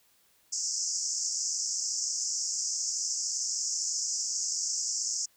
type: band-pass noise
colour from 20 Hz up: white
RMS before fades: -32 dBFS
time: 0.52-5.26 s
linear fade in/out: 10 ms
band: 5100 to 7500 Hz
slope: 96 dB/octave
effects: white hiss -66 dBFS RMS until 5.36 s